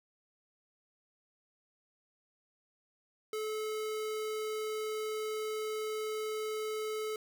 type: tone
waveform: square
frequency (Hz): 432.1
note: A4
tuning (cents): -31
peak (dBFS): -35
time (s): 3.33-7.16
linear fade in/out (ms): 2
effects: none